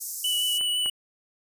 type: high-pass noise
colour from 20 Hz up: white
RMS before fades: -32 dBFS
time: 0-0.59 s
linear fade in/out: 20 ms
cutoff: 5500 Hz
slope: 48 dB/octave
type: tone with vibrato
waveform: square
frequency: 2960 Hz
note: F#7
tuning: in tune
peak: -24 dBFS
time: 0.24-0.9 s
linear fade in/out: 5 ms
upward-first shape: triangle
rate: 5.9 Hz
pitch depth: 19 cents each way
type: clicks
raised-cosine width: 0.5 ms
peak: -27 / -23 dBFS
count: 2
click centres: 0.611 / 0.86 s
effects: resampled to 32000 Hz